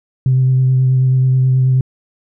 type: tone with vibrato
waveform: sine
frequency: 129.8 Hz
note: C3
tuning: 13 cents flat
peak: -8 dBFS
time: 0.26-1.81 s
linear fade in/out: 2 ms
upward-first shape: triangle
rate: 9.3 Hz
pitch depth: 19 cents each way
effects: tanh soft clip ceiling -5 dBFS